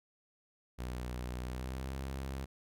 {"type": "tone with pitch glide", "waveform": "sawtooth", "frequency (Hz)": [61.74, 66.94], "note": ["B1", "C2"], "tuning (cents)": [0, 40], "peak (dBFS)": -34, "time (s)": [0.78, 2.46], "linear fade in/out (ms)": 20, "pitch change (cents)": 140, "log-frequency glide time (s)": [1.43, 1.94], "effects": []}